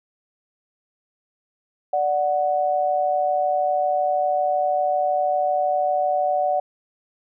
sine tone pair together, 587.3 / 740 Hz, D5 / F#5, 0 / 0 cents, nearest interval major third, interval 400 cents, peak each -22 / -20 dBFS, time 1.93-6.6 s, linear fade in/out 5 ms, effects none

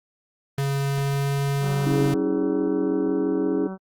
square tone with pitch glide, 138.8 to 139.85 Hz, C#3 to C#3, +3 to +16 cents, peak -22 dBFS, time 0.58-2.14 s, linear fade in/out 2 ms, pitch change +13 cents, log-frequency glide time 0.78-1.32 s
harmonic tone, 190 Hz, F#3, 46 cents sharp, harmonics 1 / 2 / 3 / 4 / 5 / 6 / 7 / 8, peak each -31 / -37 / -41 / -43 / -45 / -47 / -48 / -49 dBFS, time 1.6-3.78 s, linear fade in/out 50 ms
sine chord, C# minor, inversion none, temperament equal with one note detuned, 277.2 / 323 / 415.3 Hz, C#4 / E4 / G#4, 0 / -35 / 0 cents, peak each -25 dBFS, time 1.85-3.68 s, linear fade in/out 20 ms
effects Opus 24 kbps

